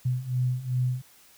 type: beating tone pair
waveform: sine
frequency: 124.5 / 127.1 Hz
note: B2 / C3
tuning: +14 / -50 cents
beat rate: 2.6 Hz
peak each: -29 / -26 dBFS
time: 0.05-1.02 s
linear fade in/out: 10 ms
effects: white hiss -56 dBFS RMS until 1.37 s